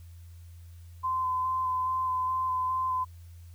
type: tone with vibrato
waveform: sine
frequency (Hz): 1027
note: C6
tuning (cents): -33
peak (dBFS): -26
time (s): 1.03-3.05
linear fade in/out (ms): 20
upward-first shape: square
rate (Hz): 2.4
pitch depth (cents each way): 12
effects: added 85 Hz sine -45 dBFS peak until 3.54 s + white hiss -64 dBFS RMS until 3.54 s